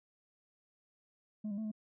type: tone with pitch steps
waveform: sine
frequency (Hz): 212.6 / 200.7 / 219.4 / 214.1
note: G#3 / G3 / A3 / A3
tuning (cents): +41 / +41 / -5 / -47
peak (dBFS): -33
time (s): 1.44-1.716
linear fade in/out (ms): 10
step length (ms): 69
effects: tanh soft clip ceiling -35 dBFS